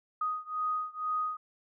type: beating tone pair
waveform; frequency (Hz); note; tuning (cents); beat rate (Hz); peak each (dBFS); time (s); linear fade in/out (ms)
sine; 1246 / 1248.1; D#6 / D#6; +2 / +5; 2.1; -33 / -34; 0.21-1.37; 5
effects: none